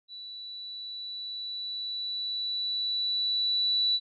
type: tone with level ramp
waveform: sine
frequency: 3951 Hz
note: B7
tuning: in tune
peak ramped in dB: -40 to -22 dBFS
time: 0.08-4 s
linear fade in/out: 50 ms
effects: none